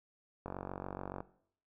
click train, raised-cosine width 1 ms, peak -26 dBFS, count 36, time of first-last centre 0.46-1.205 s, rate 47 Hz, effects noise-tail reverb RT60 0.6 s tail -17 dB re dry

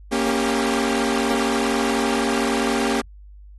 sawtooth chord, G diminished, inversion first, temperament equal with one note detuned, 233.1 / 277.2 / 395.4 Hz, Bb3 / Db4 / G4, 0 / 0 / +15 cents, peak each -19 / -20 / -20 dBFS, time 0.11-3.02 s, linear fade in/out 20 ms, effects added 50 Hz sine -40 dBFS peak until 3.58 s + AAC 32 kbps

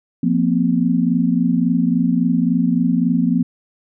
sine chord, F suspended fourth, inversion none, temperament equal with one note detuned, 174.61 / 233.1 / 256.7 Hz, F3 / Bb3 / C4, 0 / 0 / -33 cents, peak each -18 dBFS, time 0.23-3.43 s, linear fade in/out 5 ms, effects none

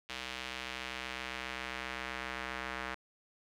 square tone with band-pass filter sweep, 63.8 Hz, C2, 43 cents flat, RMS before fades -41 dBFS, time 0.09-2.95 s, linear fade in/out 10 ms, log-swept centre 3000 to 1700 Hz, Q 1.3, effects none

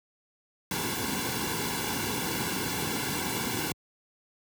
pink noise with comb filter, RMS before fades -31 dBFS, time 0.71-3.72 s, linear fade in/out 2 ms, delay 1.6 ms, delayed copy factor -0.8, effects high-pass 80 Hz 12 dB/octave

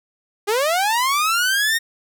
sawtooth linear sweep, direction up, 392 to 1864.7 Hz, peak -13 dBFS, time 0.47-1.79 s, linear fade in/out 20 ms, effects none

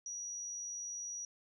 sine tone, 5800 Hz, F#8, 35 cents flat, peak -40 dBFS, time 0.06-1.25 s, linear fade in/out 2 ms, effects none

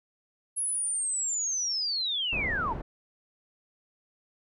sine linear sweep, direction down, 10660 to 820 Hz, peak -27 dBFS, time 0.56-2.74 s, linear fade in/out 20 ms
pink low-pass noise, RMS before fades -36 dBFS, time 2.32-2.82 s, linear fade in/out 10 ms, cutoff 890 Hz, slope 12 dB/octave
effects none

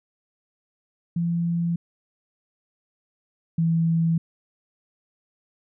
sine tone pair in turn, 170 / 164.97 Hz, F3 / E3, -46 / +2 cents, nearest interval minor second, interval 52 cents, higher first, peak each -21 / -18 dBFS, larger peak second, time 1.16-1.76 / 3.58-4.18 s, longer neither, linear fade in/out 5 ms, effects none

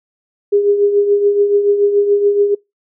sine tone with tremolo, 407.1 Hz, G#4, 35 cents flat, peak -7 dBFS, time 0.52-2.55 s, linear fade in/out 10 ms, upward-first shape triangle, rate 7 Hz, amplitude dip 65%, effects noise-tail reverb RT60 0.2 s tail -25 dB re dry

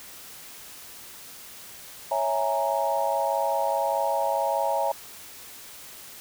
sine chord, A# half-diminished seventh, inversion first, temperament equal, 554.4 / 659.3 / 830.6 / 932.3 Hz, C#5 / E5 / G#5 / A#5, 0 / 0 / 0 / 0 cents, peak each -28 dBFS, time 2.11-4.92 s, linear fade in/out 5 ms, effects white hiss -44 dBFS RMS until 6.2 s

